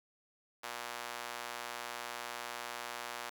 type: tone with high-pass filter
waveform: sawtooth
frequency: 120 Hz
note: B2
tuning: 49 cents flat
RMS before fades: -43 dBFS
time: 0.63-3.3 s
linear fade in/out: 10 ms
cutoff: 910 Hz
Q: 0.94
effects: none